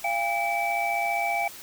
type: tone cluster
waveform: sine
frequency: 691 / 806 / 2307 Hz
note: F5 / G5 / D7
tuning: -19 / +48 / -31 cents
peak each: -28 dBFS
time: 0.04-1.48 s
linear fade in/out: 5 ms
effects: white hiss -43 dBFS RMS until 1.62 s